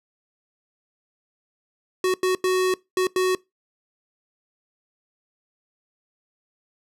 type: tone bursts at uneven times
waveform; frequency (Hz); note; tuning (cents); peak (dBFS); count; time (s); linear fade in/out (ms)
square; 370.8; F#4; +4; -19; 5; 2.04-2.14 / 2.23-2.35 / 2.44-2.74 / 2.97-3.07 / 3.16-3.35; 2
effects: noise-tail reverb RT60 0.2 s tail -22 dB re dry + low-pass 12000 Hz 12 dB/octave